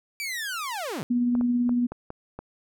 sawtooth linear sweep, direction down, 2349 to 120 Hz, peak -26 dBFS, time 0.2-1.03 s, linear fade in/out 0 ms
sine tone with tremolo, 242.9 Hz, B3, 29 cents flat, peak -19 dBFS, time 1.1-1.87 s, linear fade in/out 10 ms, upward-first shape triangle, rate 18 Hz, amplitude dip 30%
clicks, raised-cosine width 1 ms, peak -22 dBFS, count 6, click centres 1.352 / 1.411 / 1.693 / 1.92 / 2.104 / 2.39 s
effects none

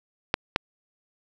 clicks, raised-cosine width 0.3 ms, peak -4 dBFS, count 2, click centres 0.341 / 0.561 s, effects none

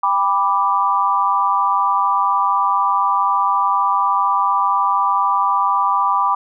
sine chord, G major, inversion none, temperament equal with one note detuned, 796.8 / 987.8 / 1174.7 Hz, G5 / B5 / D6, +28 / 0 / 0 cents, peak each -21 / -17 / -17 dBFS, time 0.03-6.35 s, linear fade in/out 5 ms, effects none

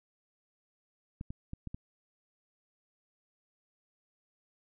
clicks, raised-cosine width 5 ms, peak -27 dBFS, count 5, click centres 1.211 / 1.305 / 1.534 / 1.673 / 1.745 s, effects none

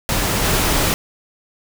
pink noise with level steps, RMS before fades -19 / -17 dBFS, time 0.09-0.94 s, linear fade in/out 0 ms, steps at 0.44 s, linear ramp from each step 10 ms, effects none

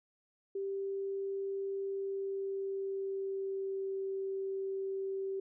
sine tone with pitch glide, 392 to 387.3 Hz, G4 to G4, 0 to -21 cents, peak -34 dBFS, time 0.55-5.4 s, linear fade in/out 5 ms, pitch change -21 cents, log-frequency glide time 1.85-3.96 s, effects none

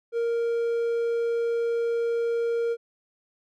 triangle tone, 466.2 Hz, A#4, in tune, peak -21 dBFS, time 0.12-2.77 s, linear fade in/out 50 ms, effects none

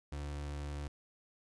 35% pulse tone, 72.5 Hz, D2, 22 cents flat, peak -37 dBFS, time 0.12-0.88 s, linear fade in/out 5 ms, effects resampled to 22050 Hz + 12-bit

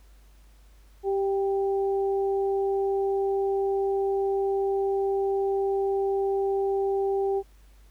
sine tone pair together, 391.8 / 787 Hz, G4 / G5, -1 / +7 cents, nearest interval octave, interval 1208 cents, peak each -23 / -32 dBFS, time 1.03-7.43 s, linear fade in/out 50 ms, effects added 50 Hz sine -51 dBFS peak until 7.9 s + pink hiss -63 dBFS RMS until 7.9 s

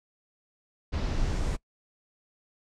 brown noise with low-pass filter sweep, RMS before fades -28 dBFS, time 0.92-1.57 s, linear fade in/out 20 ms, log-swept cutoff 4500 to 8700 Hz, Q 1.6, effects noise-tail reverb RT60 0.1 s tail -23 dB re dry

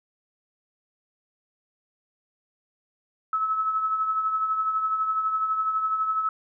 sine tone with tremolo, 1297 Hz, E6, 28 cents flat, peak -20 dBFS, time 3.33-6.29 s, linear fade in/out 2 ms, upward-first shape triangle, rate 12 Hz, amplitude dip 55%, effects none

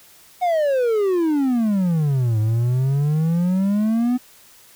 triangle exponential two-way sweep, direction down then up, 740 to 106.5 to 253.2 Hz, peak -14 dBFS, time 0.41-4.18 s, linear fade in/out 20 ms, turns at 2.39 s, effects white hiss -49 dBFS RMS until 4.75 s

